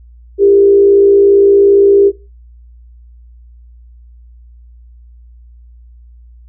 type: tone with frequency modulation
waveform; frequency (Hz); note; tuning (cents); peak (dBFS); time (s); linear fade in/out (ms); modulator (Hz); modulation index
sine; 399.2; G4; +32; -4; 0.38-2.12; 50; 57.5; 0.45
effects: noise-tail reverb RT60 0.3 s tail -19 dB re dry + added 59 Hz sine -36 dBFS peak until 6.48 s